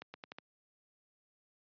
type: accelerating click train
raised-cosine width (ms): 0.3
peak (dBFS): -29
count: 5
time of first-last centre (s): 0.02-0.385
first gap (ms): 120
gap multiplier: 0.82
effects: high-pass 150 Hz 12 dB/octave + resampled to 11025 Hz